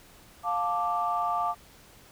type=chord; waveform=sine; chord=D minor; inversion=first; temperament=just; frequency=704.8 / 881 / 1174.7 Hz; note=F5 / A5 / D6; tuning=+16 / +2 / 0 cents; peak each=-29 / -31 / -28 dBFS; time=0.43-1.55 s; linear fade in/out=50 ms; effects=tanh soft clip ceiling -16 dBFS + pink hiss -54 dBFS RMS until 2.11 s